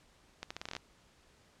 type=accelerating click train; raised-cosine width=0.2 ms; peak=-22 dBFS; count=10; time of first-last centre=0.43-0.765 s; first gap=75 ms; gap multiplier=0.81; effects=pink hiss -65 dBFS RMS until 1.6 s + low-pass 8000 Hz 12 dB/octave